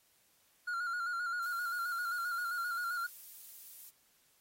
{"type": "tone with vibrato", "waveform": "triangle", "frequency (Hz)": 1410, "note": "F6", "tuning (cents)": 16, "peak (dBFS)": -32, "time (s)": [0.67, 3.07], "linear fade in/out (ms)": 10, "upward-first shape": "square", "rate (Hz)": 7.6, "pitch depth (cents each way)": 42}
{"type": "noise", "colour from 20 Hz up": "violet", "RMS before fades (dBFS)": -50, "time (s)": [1.42, 3.9], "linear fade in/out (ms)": 10}
{"effects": ["white hiss -70 dBFS RMS until 4.4 s", "AAC 48 kbps"]}